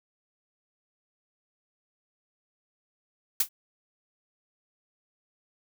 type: noise with exponential decay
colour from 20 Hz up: blue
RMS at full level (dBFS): -17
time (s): 3.4-3.49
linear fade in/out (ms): 5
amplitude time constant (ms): 18
effects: none